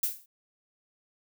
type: noise with exponential decay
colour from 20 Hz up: violet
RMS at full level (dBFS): -24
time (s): 0.03-0.26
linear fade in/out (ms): 5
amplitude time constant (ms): 50
effects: none